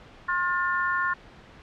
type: harmonic tone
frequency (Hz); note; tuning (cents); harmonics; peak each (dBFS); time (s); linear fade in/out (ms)
356; F4; +33; 3 / 4 / 5; -27 / -27 / -28; 0.28-1.14; 10
effects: pink hiss -49 dBFS RMS until 1.62 s + low-pass 3000 Hz 12 dB/octave

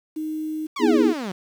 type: tone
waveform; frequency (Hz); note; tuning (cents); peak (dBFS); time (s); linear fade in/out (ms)
sine; 311.1; D#4; 0; -25; 0.16-0.67; 10
type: exponential sweep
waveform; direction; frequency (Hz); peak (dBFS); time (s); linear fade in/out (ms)
sawtooth; down; 1174.7 to 174.1; -23; 0.76-1.32; 5
type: chord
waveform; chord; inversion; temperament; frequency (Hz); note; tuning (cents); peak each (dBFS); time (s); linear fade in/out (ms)
sine; E major seventh; second; equal; 246.9 / 311.1 / 329.6 / 415.3; B3 / D#4 / E4 / G#4; 0 / 0 / 0 / 0; -20; 0.79-1.14; 50
effects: low-pass 6000 Hz 12 dB/octave + 8-bit

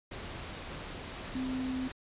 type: tone in noise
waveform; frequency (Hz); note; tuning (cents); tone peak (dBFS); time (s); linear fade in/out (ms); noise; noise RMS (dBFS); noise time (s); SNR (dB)
sine; 258.6; C4; -20; -32; 1.35-1.88; 5; pink; -42; 0.11-1.92; +7
effects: resampled to 8000 Hz

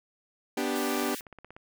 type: chord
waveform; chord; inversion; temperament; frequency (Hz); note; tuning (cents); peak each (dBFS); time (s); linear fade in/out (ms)
sawtooth; G major; first; equal; 246.9 / 293.7 / 392; B3 / D4 / G4; 0 / 0 / 0; -28; 0.57-1.15; 5
type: high-pass noise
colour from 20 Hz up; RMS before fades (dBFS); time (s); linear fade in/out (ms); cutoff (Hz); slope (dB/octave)
white; -40; 0.75-1.21; 10; 1500; 96
type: click train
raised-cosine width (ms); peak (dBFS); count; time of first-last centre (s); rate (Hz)
0.5; -31; 11; 0.97-1.565; 16.8
effects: none

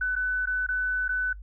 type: tone with dropouts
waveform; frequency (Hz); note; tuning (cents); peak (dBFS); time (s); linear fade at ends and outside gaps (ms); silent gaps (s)
sine; 1500; F#6; +23; -24; 0.01-1.33; 5; 0.155-0.162 / 0.458-0.471 / 0.666-0.687 / 1.081-1.09
effects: noise-tail reverb RT60 0.1 s tail -24 dB re dry + added 50 Hz sine -39 dBFS peak until 1.42 s

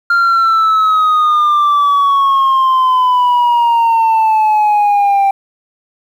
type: exponential sweep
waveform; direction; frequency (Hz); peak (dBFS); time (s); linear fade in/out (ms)
sine; down; 1396.9 to 784; -5; 0.1-5.31; 5
effects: tanh soft clip ceiling -7 dBFS + 7-bit

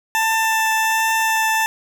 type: tone with vibrato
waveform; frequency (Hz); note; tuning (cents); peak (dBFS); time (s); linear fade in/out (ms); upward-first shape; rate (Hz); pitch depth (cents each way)
20% pulse; 887; A5; +14; -11; 0.15-1.66; 0; triangle; 1.3; 10
effects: none

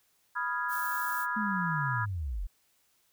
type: chord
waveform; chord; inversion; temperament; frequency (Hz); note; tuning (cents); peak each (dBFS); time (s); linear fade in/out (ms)
sine; F half-diminished seventh; second; equal; 987.8 / 1244.5 / 1396.9 / 1661.2; Cb6 / Eb6 / F6 / Ab6; 0 / 0 / 0 / 0; -34 / -37 / -36 / -34; 0.35-2.06; 20
type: noise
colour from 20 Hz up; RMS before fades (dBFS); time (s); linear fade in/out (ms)
violet; -41; 0.68-1.27; 50
type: linear sweep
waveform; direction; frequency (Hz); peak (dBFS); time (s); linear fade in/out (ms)
sine; down; 220 to 36.71; -31; 1.36-2.47; 10
effects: white hiss -70 dBFS RMS until 3.12 s

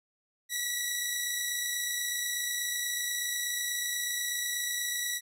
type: tone pair together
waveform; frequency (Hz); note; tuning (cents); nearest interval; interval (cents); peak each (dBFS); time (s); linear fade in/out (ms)
10% pulse; 1937.8 / 1966; B6 / B6; -33 / -8; unison; 25; -22 / -29; 0.49-5.21; 50
effects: none

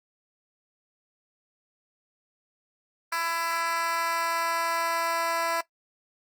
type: tone with high-pass filter sweep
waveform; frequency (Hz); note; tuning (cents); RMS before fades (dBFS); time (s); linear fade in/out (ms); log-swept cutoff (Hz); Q
10% pulse; 333.7; E4; +21; -28; 3.12-5.61; 5; 1200 to 720; 1.5
effects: noise-tail reverb RT60 0.1 s tail -18 dB re dry + Opus 24 kbps

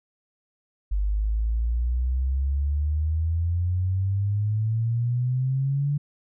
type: exponential sweep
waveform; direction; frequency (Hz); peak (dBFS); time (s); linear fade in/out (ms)
sine; up; 49 to 145.9; -21; 0.91-5.98; 10
effects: none

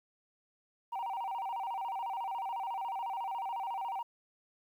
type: tone with vibrato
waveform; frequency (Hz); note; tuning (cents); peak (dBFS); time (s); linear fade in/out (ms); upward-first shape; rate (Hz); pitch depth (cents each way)
sine; 854; G#5; +48; -32; 0.92-4.03; 10; square; 14; 170
effects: tanh soft clip ceiling -33 dBFS + 11-bit

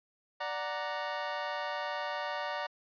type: chord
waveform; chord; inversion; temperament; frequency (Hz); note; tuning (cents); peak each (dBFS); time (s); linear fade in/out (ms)
25% pulse; D augmented; none; equal; 587.3 / 740 / 932.3; D5 / F#5 / A#5; 0 / 0 / 0; -34 / -36 / -34; 0.4-2.67; 10
effects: resampled to 11025 Hz

